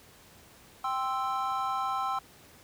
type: chord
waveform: triangle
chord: C major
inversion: second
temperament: equal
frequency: 784 / 1046.5 / 1318.5 Hz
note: G5 / C6 / E6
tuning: 0 / 0 / 0 cents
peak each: -31 dBFS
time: 0.84-2.19 s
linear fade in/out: 5 ms
effects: pink hiss -55 dBFS RMS until 2.63 s + high-pass 60 Hz 12 dB/octave